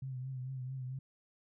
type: tone with vibrato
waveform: sine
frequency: 130 Hz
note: C3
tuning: 11 cents flat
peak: -38 dBFS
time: 0.02-0.99 s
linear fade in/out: 5 ms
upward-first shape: triangle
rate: 4.5 Hz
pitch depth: 61 cents each way
effects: none